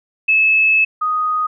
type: tone pair in turn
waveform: sine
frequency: 2600 / 1245.2 Hz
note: E7 / D#6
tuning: -24 / +1 cents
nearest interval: octave + minor second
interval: 1275 cents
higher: first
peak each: -10 / -15 dBFS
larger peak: first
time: 0.28-0.85 / 1.01-1.47 s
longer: first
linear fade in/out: 10 ms
effects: none

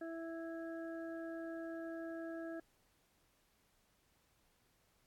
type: harmonic tone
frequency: 329.6 Hz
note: E4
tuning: in tune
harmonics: 1 / 2 / 4 / 5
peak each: -44 / -47 / -59 / -54 dBFS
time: 0.01-2.6 s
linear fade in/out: 5 ms
effects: pink hiss -75 dBFS RMS until 5.06 s + AAC 64 kbps

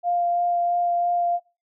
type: tone with vibrato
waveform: sine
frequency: 698.5 Hz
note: F5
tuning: in tune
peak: -19 dBFS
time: 0.03-1.4 s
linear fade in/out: 50 ms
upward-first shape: sine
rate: 3 Hz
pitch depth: 9 cents each way
effects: noise-tail reverb RT60 0.3 s tail -21 dB re dry

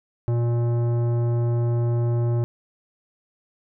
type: tone with tanh clipping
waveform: sine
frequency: 118.6 Hz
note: A#2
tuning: 30 cents sharp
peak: -21 dBFS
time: 0.28-2.44 s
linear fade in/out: 0 ms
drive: 14 dB
effects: none

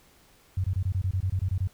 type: tone bursts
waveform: sine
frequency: 93.6 Hz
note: F#2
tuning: 20 cents sharp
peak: -23 dBFS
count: 12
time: 0.57-1.675 s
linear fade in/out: 5 ms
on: 71 ms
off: 23 ms
effects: pink hiss -59 dBFS RMS until 1.73 s

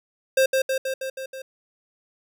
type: tone with echo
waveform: square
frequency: 529 Hz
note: C5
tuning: 19 cents sharp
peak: -16 dBFS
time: 0.37-0.46 s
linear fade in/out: 5 ms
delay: 160 ms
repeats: 6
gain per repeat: -3 dB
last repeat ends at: 1.42 s
effects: none

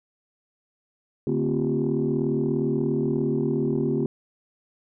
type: tone cluster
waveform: sine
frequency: 145.4 / 227.6 / 264.6 / 352 / 392.2 Hz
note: D3 / A#3 / C4 / F4 / G4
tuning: -17 / -41 / +20 / +14 / +1 cents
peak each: -27 dBFS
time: 1.27-4.06 s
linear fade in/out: 2 ms
effects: tanh soft clip ceiling -14 dBFS

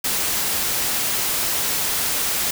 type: noise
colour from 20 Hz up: white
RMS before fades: -22 dBFS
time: 0.04-2.51 s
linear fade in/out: 5 ms
effects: none

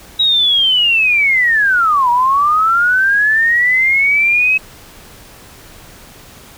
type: linear two-way sweep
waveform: sine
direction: down then up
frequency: 3849 to 945 to 2573 Hz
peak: -9 dBFS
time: 0.19-4.58 s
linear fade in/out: 10 ms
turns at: 2.1 s
effects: pink hiss -39 dBFS RMS until 6.57 s

